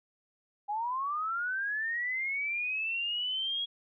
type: linear sweep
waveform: sine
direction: up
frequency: 805 to 3322 Hz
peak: -30 dBFS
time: 0.68-3.66 s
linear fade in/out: 20 ms
effects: none